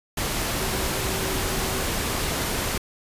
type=tone in noise; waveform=sine; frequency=381.7 Hz; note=G4; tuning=46 cents flat; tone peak=-34 dBFS; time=0.6-1.83 s; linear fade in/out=5 ms; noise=pink; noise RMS=-26 dBFS; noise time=0.17-2.78 s; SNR=-11 dB; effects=resampled to 32000 Hz